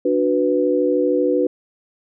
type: chord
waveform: sine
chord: B minor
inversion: first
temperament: equal with one note detuned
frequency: 293.7 / 366.6 / 493.9 Hz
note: D4 / F#4 / B4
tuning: 0 / -16 / 0 cents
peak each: -20 / -20 / -18 dBFS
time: 0.05-1.47 s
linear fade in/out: 5 ms
effects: none